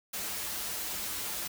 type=noise with comb filter; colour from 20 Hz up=white; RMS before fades=-36 dBFS; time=0.13-1.48 s; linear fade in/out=10 ms; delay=7.5 ms; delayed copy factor=-0.75; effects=none